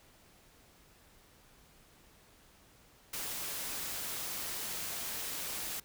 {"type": "noise", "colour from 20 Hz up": "white", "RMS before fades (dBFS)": -39, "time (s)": [3.13, 5.8], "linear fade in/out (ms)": 5, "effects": ["pink hiss -62 dBFS RMS until 5.84 s"]}